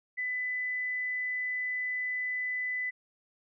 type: tone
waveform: sine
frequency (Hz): 2000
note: B6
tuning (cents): +21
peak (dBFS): -30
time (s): 0.17-2.91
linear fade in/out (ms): 20
effects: none